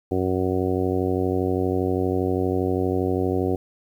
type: harmonic tone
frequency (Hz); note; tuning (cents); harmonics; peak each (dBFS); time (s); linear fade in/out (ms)
92.5; F#2; 0; 1 / 2 / 3 / 4 / 5 / 6 / 7 / 8; -27 / -31 / -26 / -25 / -28 / -34 / -37 / -33; 0.11-3.56; 5
effects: 9-bit